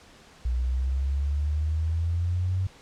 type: exponential sweep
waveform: sine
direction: up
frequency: 60 to 95 Hz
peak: -23 dBFS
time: 0.45-2.67 s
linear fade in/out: 5 ms
effects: pink hiss -52 dBFS RMS until 2.81 s + low-pass 7000 Hz 12 dB/octave